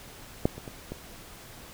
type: clicks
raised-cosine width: 2 ms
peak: -8 / -26 / -25 / -21 dBFS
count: 4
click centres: 0.455 / 0.58 / 0.678 / 0.92 s
effects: pink hiss -47 dBFS RMS until 1.73 s